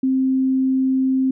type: tone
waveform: sine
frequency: 262.8 Hz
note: C4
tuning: 8 cents sharp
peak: -15 dBFS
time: 0.03-1.31 s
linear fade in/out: 5 ms
effects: none